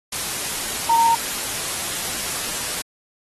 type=tone in noise; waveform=sine; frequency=921 Hz; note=A#5; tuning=21 cents flat; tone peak=-13 dBFS; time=0.89-1.15 s; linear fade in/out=5 ms; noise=white; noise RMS=-26 dBFS; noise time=0.12-2.82 s; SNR=+10 dB; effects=AAC 32 kbps